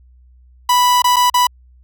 45% pulse tone with dropouts, 987 Hz, B5, 1 cent flat, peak -10 dBFS, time 0.69-1.47 s, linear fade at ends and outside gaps 5 ms, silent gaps 1.021-1.042 / 1.161-1.165 / 1.3-1.341 s, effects added 62 Hz sine -44 dBFS peak until 1.83 s

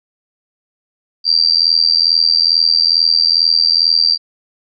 sine tone with amplitude modulation, 4700 Hz, D8, 1 cent sharp, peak -5 dBFS, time 1.24-4.18 s, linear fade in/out 50 ms, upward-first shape sine, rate 82.3 Hz, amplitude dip 100%, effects none

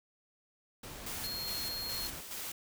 pink noise, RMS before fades -46 dBFS, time 0.83-2.21 s, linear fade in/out 5 ms
white noise with tremolo, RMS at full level -41 dBFS, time 1.06-2.52 s, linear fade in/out 5 ms, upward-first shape square, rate 2.4 Hz, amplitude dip 50%
square tone, 4258 Hz, C8, 30 cents sharp, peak -38 dBFS, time 1.24-2.07 s, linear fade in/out 0 ms
effects none

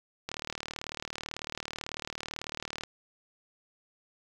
click train, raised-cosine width 0.2 ms, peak -18 dBFS, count 98, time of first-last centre 0.29-2.836 s, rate 38.1 Hz, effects 8-bit

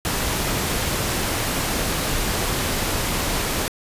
pink noise, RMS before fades -23 dBFS, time 0.05-3.68 s, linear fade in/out 0 ms, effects resampled to 32000 Hz

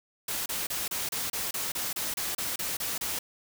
white noise bursts, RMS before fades -32 dBFS, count 14, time 0.28-3.19 s, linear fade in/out 5 ms, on 180 ms, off 30 ms, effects none

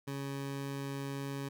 20% pulse tone, 138.59 Hz, C#3, in tune, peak -32 dBFS, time 0.07-1.49 s, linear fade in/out 10 ms, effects none

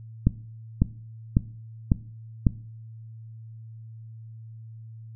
click train, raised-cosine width 5 ms, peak -5 dBFS, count 5, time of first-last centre 0.27-2.468 s, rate 1.82 Hz, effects noise-tail reverb RT60 0.5 s tail -19 dB re dry + added 112 Hz sine -40 dBFS peak until 5.15 s

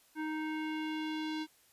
square tone with low-pass filter sweep, 311.1 Hz, D#4, in tune, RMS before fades -37 dBFS, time 0.15-1.47 s, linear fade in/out 50 ms, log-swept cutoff 1800 to 4200 Hz, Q 2, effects white hiss -66 dBFS RMS until 1.72 s + resampled to 32000 Hz

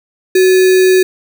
sine tone with sample-and-hold, 372 Hz, F#4, 9 cents sharp, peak -5 dBFS, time 0.35-1.03 s, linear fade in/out 5 ms, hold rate 2100 Hz, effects none

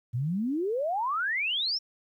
sine exponential sweep, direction up, 112.6 to 5580 Hz, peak -26 dBFS, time 0.13-1.79 s, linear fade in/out 20 ms, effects 11-bit

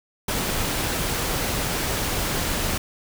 pink noise, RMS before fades -25 dBFS, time 0.28-2.78 s, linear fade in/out 5 ms, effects none

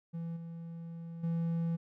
triangle tone with level steps, 166.9 Hz, E3, 22 cents sharp, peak -34 / -39 / -28 dBFS, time 0.13-1.77 s, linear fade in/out 20 ms, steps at 0.36 / 1.23 s, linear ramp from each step 10 ms, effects none

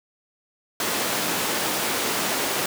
pink high-pass noise, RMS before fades -25 dBFS, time 0.8-2.66 s, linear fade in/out 2 ms, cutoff 280 Hz, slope 12 dB/octave, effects none

